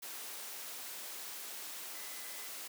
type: tone in noise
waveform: sine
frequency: 2017 Hz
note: B6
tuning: 36 cents sharp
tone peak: -55 dBFS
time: 1.94-2.48 s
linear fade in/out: 10 ms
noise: white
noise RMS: -45 dBFS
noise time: 0.02-2.68 s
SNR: -13 dB
effects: high-pass 300 Hz 12 dB/octave